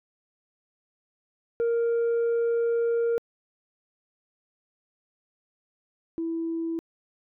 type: tone pair in turn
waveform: sine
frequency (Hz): 466.2 / 329.7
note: A#4 / E4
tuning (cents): 0 / 0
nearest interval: tritone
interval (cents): 600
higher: first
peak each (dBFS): -19 / -26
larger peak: first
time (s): 1.6-3.18 / 6.18-6.79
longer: first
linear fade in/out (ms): 0
effects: tanh soft clip ceiling -21 dBFS